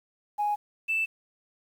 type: tone pair in turn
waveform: sine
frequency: 830.6 / 2646 Hz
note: G#5 / E7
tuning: 0 / +6 cents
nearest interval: octave + minor sixth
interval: 2006 cents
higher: second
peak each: -23 dBFS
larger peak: neither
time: 0.38-0.56 / 0.88-1.06 s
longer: neither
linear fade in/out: 20 ms
effects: tanh soft clip ceiling -20 dBFS + 9-bit